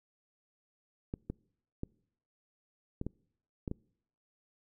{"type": "clicks", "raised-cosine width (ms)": 3, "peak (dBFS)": -23, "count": 7, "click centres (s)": [1.139, 1.3, 1.834, 3.014, 3.066, 3.678, 3.714], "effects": ["noise-tail reverb RT60 0.7 s tail -26 dB re dry"]}